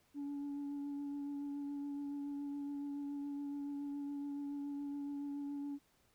sine tone with vibrato, 284.8 Hz, C#4, 47 cents sharp, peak -37 dBFS, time 0.14-5.79 s, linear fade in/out 50 ms, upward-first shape triangle, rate 7.1 Hz, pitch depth 18 cents each way, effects tanh soft clip ceiling -38 dBFS + pink hiss -73 dBFS RMS until 6.14 s

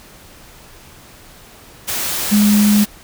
sine tone in noise, 207.8 Hz, G#3, 1 cent sharp, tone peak -9 dBFS, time 2.31-2.85 s, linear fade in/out 20 ms, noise white, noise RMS -21 dBFS, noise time 1.87-2.86 s, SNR +9 dB, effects pink hiss -42 dBFS RMS until 3.03 s

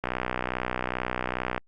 click train, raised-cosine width 0.5 ms, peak -12 dBFS, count 97, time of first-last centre 0.04-1.578 s, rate 62.4 Hz, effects Opus 48 kbps

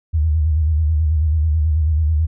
sine tone with vibrato, 77.78 Hz, D#2, in tune, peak -13 dBFS, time 0.13-2.27 s, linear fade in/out 20 ms, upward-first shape square, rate 9.2 Hz, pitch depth 71 cents each way, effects none

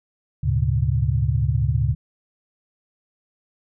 sine tone cluster, 74.1 / 104.3 / 119.3 / 139 Hz, D2 / G#2 / A#2 / C#3, +16 / +8 / +41 / +5 cents, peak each -23 dBFS, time 0.43-1.95 s, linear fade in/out 10 ms, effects none

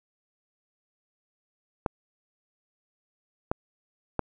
clicks, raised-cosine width 1 ms, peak -11 dBFS, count 3, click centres 1.862 / 3.515 / 4.193 s, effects none

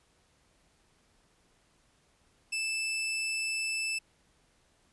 sawtooth tone, 2637 Hz, E7, in tune, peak -27 dBFS, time 2.52-3.99 s, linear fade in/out 10 ms, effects pink hiss -68 dBFS RMS until 4.92 s + resampled to 24000 Hz

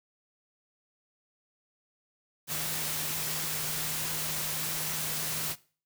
sine tone in noise, 155.56 Hz, D#3, in tune, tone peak -43 dBFS, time 2.47-5.56 s, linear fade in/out 50 ms, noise white, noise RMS -33 dBFS, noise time 2.47-5.56 s, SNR -13 dB, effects noise-tail reverb RT60 0.4 s tail -20 dB re dry

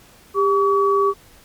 sine tone pair together, 398.4 / 1137 Hz, G4 / C#6, +28 / +44 cents, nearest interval octave + tritone, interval 1816 cents, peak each -16 / -17 dBFS, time 0.34-1.14 s, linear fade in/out 50 ms, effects pink hiss -49 dBFS RMS until 1.44 s + MP3 96 kbps

